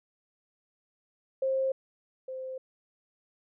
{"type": "tone pair in turn", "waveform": "sine", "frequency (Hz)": [531, 520.7], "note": ["C5", "C5"], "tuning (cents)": [25, -8], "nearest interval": "unison", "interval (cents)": 33, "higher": "first", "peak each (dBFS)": [-25, -35], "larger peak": "first", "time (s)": [[1.42, 1.72], [2.28, 2.58]], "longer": "neither", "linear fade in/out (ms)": 5, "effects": []}